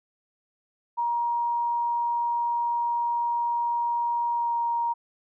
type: tone with pitch glide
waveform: sine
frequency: 946 to 939.5 Hz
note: A#5 to A#5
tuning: +25 to +13 cents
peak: -23 dBFS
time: 0.97-4.94 s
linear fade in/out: 20 ms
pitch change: -12 cents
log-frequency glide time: 4.33-4.54 s
effects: none